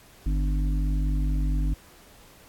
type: harmonic tone with a mistuned harmonic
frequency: 50.3 Hz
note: G1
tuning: 45 cents sharp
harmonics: 1 / 3 / 5 / 6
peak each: -22 / -32 / -36 / -38 dBFS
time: 0.26-1.74 s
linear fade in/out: 5 ms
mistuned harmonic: 6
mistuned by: -34 cents
effects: pink hiss -53 dBFS RMS until 2.48 s + AAC 64 kbps